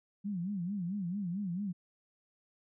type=tone with vibrato; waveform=sine; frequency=187.9 Hz; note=F#3; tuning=27 cents sharp; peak=-33 dBFS; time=0.24-1.73 s; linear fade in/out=20 ms; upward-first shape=sine; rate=4.5 Hz; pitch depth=180 cents each way; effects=none